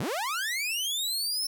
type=linear sweep; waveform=sawtooth; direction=up; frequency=86.3 to 5360 Hz; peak=-25 dBFS; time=0-1.47 s; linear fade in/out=5 ms; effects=none